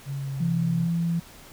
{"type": "tone with pitch glide", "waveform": "sine", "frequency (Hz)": [138.59, 130.96], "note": ["C#3", "C3"], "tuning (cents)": [0, 2], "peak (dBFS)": -28, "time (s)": [0.05, 0.89], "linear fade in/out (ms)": 50, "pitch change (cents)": -98, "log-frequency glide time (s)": [0.18, 0.61]}
{"type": "tone", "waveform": "sine", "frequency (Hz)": 168.7, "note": "E3", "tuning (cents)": 40, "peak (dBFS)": -22, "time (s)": [0.4, 1.2], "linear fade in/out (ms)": 10}
{"effects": ["pink hiss -48 dBFS RMS until 1.52 s"]}